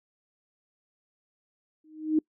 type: tone with exponential growth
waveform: sine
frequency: 311.1 Hz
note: D#4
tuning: in tune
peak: -17 dBFS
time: 1.84-2.19 s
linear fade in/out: 5 ms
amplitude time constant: 74 ms
effects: noise-tail reverb RT60 0.1 s tail -26 dB re dry